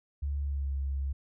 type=tone with pitch glide; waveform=sine; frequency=71 to 68.54 Hz; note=C#2 to C#2; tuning=+42 to -19 cents; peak=-29 dBFS; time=0.22-1.13 s; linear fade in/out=10 ms; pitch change=-61 cents; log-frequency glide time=0.43-0.72 s; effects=none